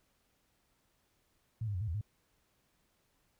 sine tone with pitch steps, 111.7 / 102.5 / 89.4 / 109.4 / 81.5 / 105.7 Hz, A2 / G#2 / F2 / A2 / E2 / G#2, +27 / -22 / +41 / -9 / -19 / +31 cents, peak -33 dBFS, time 1.61-2.012 s, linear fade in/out 5 ms, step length 67 ms, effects pink hiss -75 dBFS RMS until 3.39 s

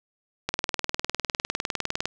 click train, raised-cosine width 0.2 ms, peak -8 dBFS, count 32, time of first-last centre 0.49-2.056 s, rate 19.8 Hz, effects none

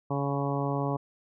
harmonic tone with a mistuned harmonic, 140.5 Hz, C#3, 24 cents sharp, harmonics 1 / 2 / 3 / 4 / 5 / 6 / 7 / 8, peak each -30 / -33 / -35 / -36 / -37 / -38 / -38 / -39 dBFS, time 0.1-0.97 s, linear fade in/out 10 ms, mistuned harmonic 8, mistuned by -22 cents, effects none

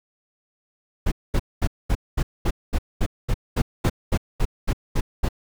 brown noise bursts, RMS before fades -19 dBFS, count 16, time 1.06-5.288 s, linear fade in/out 10 ms, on 58 ms, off 220 ms, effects none

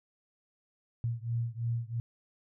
sine beating tone pair, 115.7 / 118.7 Hz, A#2 / A#2, -13 / +32 cents, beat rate 3 Hz, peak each -33 / -34 dBFS, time 1.04-2 s, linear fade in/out 0 ms, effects none

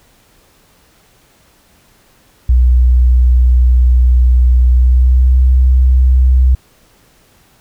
sine tone with pitch glide, 61.74 to 63.81 Hz, B1 to C2, 0 to -43 cents, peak -5 dBFS, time 2.49-6.55 s, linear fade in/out 5 ms, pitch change +57 cents, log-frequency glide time 4.69-5.39 s, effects pink hiss -50 dBFS RMS until 7.6 s

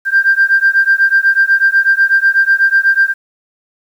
sine beating tone pair, 1580 / 1588.1 Hz, G6 / G6, +13 / +22 cents, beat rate 8.1 Hz, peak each -10 dBFS, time 0.05-3.14 s, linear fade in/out 50 ms, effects tanh soft clip ceiling -1 dBFS + 7-bit

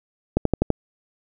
click train, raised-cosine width 2 ms, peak -4 dBFS, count 5, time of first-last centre 0.37-0.703 s, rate 12 Hz, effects none

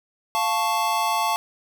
square chord, F augmented, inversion none, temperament equal, 698.5 / 880 / 1108.7 Hz, F5 / A5 / C#6, 0 / 0 / 0 cents, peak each -28 / -24 / -26 dBFS, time 0.35-1.36 s, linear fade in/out 0 ms, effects none

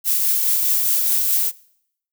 violet noise with tremolo, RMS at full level -17 dBFS, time 0.04-1.52 s, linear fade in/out 50 ms, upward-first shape triangle, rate 4.8 Hz, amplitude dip 30%, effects noise-tail reverb RT60 0.7 s tail -22 dB re dry

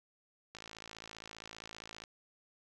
click train, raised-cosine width 0.2 ms, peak -29 dBFS, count 83, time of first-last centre 0.55-2.038 s, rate 55.1 Hz, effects none

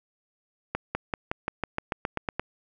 accelerating click train, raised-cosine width 0.5 ms, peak -12 dBFS, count 12, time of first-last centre 0.75-2.396 s, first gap 200 ms, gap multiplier 0.94, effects none

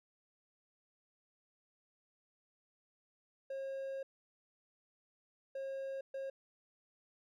triangle tone bursts at uneven times, 540 Hz, C#5, 45 cents flat, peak -37 dBFS, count 3, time 3.5-4.03 / 5.55-6.01 / 6.14-6.3 s, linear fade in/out 5 ms, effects none

